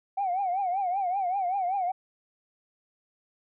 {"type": "tone with vibrato", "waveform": "sine", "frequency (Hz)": 752, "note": "F#5", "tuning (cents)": 28, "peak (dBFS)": -24, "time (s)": [0.17, 1.92], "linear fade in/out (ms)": 10, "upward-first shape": "triangle", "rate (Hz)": 5.2, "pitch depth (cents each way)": 150, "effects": ["tanh soft clip ceiling -21 dBFS"]}